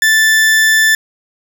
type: tone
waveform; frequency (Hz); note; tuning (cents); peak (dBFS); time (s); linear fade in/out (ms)
40% pulse; 1760; A6; 0; -7; 0.02-0.95; 2
effects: 8-bit